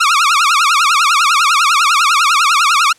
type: tone with vibrato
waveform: sawtooth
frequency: 1245 Hz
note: D#6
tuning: 1 cent sharp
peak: -5 dBFS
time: 0-2.93 s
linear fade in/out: 10 ms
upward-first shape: triangle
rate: 10 Hz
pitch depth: 250 cents each way
effects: white hiss -48 dBFS RMS until 2.98 s + low-pass 8000 Hz 12 dB/octave